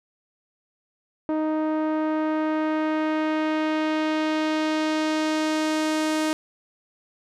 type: tone with low-pass filter sweep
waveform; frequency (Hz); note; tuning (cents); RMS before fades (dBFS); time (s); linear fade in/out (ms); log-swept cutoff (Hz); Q
sawtooth; 311.1; D#4; 0; -24; 1.29-6.33; 0; 890 to 10000; 0.84
effects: none